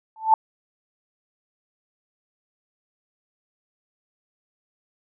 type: tone with exponential growth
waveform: sine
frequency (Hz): 881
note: A5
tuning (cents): +2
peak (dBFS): -8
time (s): 0.16-0.34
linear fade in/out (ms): 2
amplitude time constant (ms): 39
effects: none